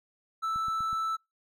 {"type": "tone", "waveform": "triangle", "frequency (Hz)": 1318.5, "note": "E6", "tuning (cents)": 0, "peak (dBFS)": -26, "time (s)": [0.42, 1.17], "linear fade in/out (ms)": 20}
{"type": "click train", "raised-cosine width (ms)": 5, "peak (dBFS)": -34, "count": 4, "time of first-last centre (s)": [0.56, 0.93], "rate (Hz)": 8.11}
{"effects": ["noise-tail reverb RT60 0.2 s tail -26 dB re dry"]}